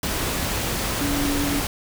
sine tone in noise, 285.2 Hz, C#4, 49 cents sharp, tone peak -23 dBFS, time 1.01-1.6 s, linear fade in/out 2 ms, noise pink, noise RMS -25 dBFS, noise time 0.03-1.67 s, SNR -1 dB, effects none

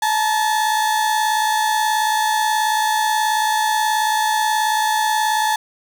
35% pulse tone pair together, 863 / 921.5 Hz, A5 / A#5, -34 / -20 cents, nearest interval minor second, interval 114 cents, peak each -15 / -22 dBFS, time 0.02-5.56 s, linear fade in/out 5 ms, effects none

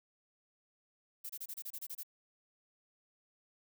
violet noise bursts, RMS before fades -43 dBFS, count 10, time 1.24-2.033 s, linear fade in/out 10 ms, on 55 ms, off 27 ms, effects none

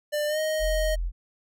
square tone with pitch glide, 595 to 624.2 Hz, D5 to D#5, +22 to +5 cents, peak -25 dBFS, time 0.12-0.96 s, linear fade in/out 20 ms, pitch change +83 cents, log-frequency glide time 0.27-0.39 s
sine tone, 42.8 Hz, F1, 34 cents flat, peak -25 dBFS, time 0.59-1.12 s, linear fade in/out 50 ms
effects none

